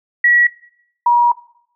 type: tone pair in turn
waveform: sine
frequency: 1926 / 956.6 Hz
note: B6 / A#5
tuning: -44 / +44 cents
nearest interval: octave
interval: 1212 cents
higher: first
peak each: -8 dBFS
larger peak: neither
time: 0.24-0.47 / 1.06-1.32 s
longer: second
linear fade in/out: 5 ms
effects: noise-tail reverb RT60 0.7 s tail -19 dB re dry